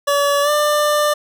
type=tone with pitch glide; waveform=25% pulse; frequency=570 to 594.9 Hz; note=C#5 to D5; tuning=+48 to +22 cents; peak=-10 dBFS; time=0.07-1.14 s; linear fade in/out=10 ms; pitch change=+74 cents; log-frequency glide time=0.42-0.5 s; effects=none